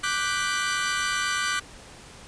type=chord; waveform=sawtooth; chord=G major seventh; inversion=second; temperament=equal; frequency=1174.7 / 1480 / 1568 / 1975.5 Hz; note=D6 / F#6 / G6 / B6; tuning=0 / 0 / 0 / 0 cents; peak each=-25 / -25 / -28 / -29 dBFS; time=0.03-1.6 s; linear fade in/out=10 ms; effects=pink hiss -46 dBFS RMS until 2.27 s + resampled to 22050 Hz